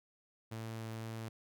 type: tone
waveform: sawtooth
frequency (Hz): 112.2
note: A2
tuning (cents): +34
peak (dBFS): -37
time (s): 0.51-1.29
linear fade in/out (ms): 10
effects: none